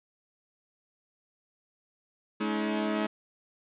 sawtooth tone cluster, 213 / 282.7 / 319.9 Hz, G#3 / C#4 / D#4, +44 / +34 / +48 cents, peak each -26 / -33 / -28 dBFS, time 2.4-3.07 s, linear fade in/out 10 ms, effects resampled to 8000 Hz + 10-bit

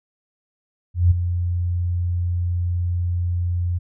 sine tone with ADSR envelope, 87.9 Hz, F2, 12 cents sharp, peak -9 dBFS, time 0.94-3.79 s, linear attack 170 ms, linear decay 12 ms, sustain -10 dB, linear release 17 ms, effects none

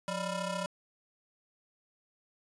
20% pulse ring-modulated tone, 392 Hz, G4, in tune, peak -25 dBFS, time 0.08-0.66 s, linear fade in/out 0 ms, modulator 213 Hz, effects resampled to 24000 Hz

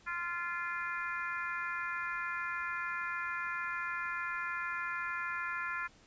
harmonic tone, 346.7 Hz, F4, 13 cents flat, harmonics 3 / 4 / 5 / 6 / 7, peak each -42 / -38 / -40 / -45 / -45 dBFS, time 0.06-5.88 s, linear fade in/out 20 ms, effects pink hiss -62 dBFS RMS until 6.06 s + resampled to 16000 Hz

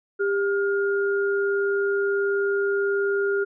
sine tone pair together, 398.5 / 1420.1 Hz, G4 / F6, +28 / +29 cents, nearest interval octave + minor seventh, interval 2201 cents, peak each -21 / -27 dBFS, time 0.19-3.45 s, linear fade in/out 20 ms, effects none

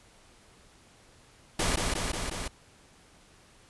pink noise with echo, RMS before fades -27 dBFS, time 1.59-1.76 s, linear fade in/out 5 ms, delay 180 ms, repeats 4, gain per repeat -2 dB, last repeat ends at 2.48 s, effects pink hiss -58 dBFS RMS until 3.69 s + resampled to 24000 Hz

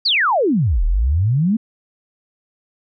sine exponential two-way sweep, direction down then up, 4870 to 36.36 to 234 Hz, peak -13 dBFS, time 0.05-1.57 s, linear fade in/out 10 ms, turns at 0.84 s, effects none

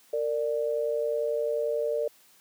sine tone pair together, 458.8 / 590 Hz, A#4 / D5, -28 / +8 cents, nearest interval major third, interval 436 cents, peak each -28 dBFS, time 0.13-2.08 s, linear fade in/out 5 ms, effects white hiss -59 dBFS RMS until 2.4 s + high-pass 150 Hz 12 dB/octave

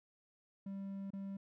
triangle tone with dropouts, 196 Hz, G3, in tune, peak -39 dBFS, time 0.66-1.37 s, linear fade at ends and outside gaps 5 ms, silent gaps 1.105-1.133 s, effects none

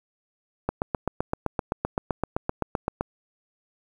click train, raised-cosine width 1 ms, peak -10 dBFS, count 19, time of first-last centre 0.69-3.01 s, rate 7.76 Hz, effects 8-bit

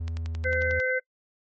triangle tone with pitch glide, 82.1 to 80.78 Hz, E2 to E2, -6 to -35 cents, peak -27 dBFS, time 0-0.8 s, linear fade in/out 10 ms, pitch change -29 cents, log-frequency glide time 0.21-0.41 s
click train, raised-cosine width 0.2 ms, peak -23 dBFS, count 9, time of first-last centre 0.08-0.801 s, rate 11.1 Hz
harmonic tone, 513 Hz, C5, 34 cents flat, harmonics 1 / 3 / 4, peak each -27 / -27 / -29 dBFS, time 0.44-1 s, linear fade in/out 20 ms
effects noise-tail reverb RT60 0.1 s tail -24 dB re dry + MP3 32 kbps

